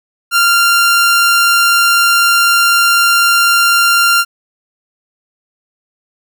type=tone; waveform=sawtooth; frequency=1388 Hz; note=F6; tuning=11 cents flat; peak=-4 dBFS; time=0.31-4.25 s; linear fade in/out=50 ms; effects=none